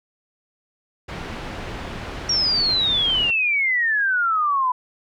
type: low-pass noise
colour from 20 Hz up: pink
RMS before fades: -32 dBFS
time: 1.08-3.31 s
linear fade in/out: 10 ms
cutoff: 3100 Hz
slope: 12 dB/octave
type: exponential sweep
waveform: sine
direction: down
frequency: 5650 to 987.8 Hz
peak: -17 dBFS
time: 2.29-4.72 s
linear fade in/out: 5 ms
effects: none